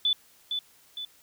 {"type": "tone with echo", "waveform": "sine", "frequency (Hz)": 3486, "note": "A7", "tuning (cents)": -17, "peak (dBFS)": -21, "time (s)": [0.05, 0.13], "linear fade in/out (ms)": 2, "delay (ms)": 460, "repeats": 2, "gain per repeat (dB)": -6, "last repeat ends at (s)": 1.05, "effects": ["white hiss -59 dBFS RMS until 1.22 s"]}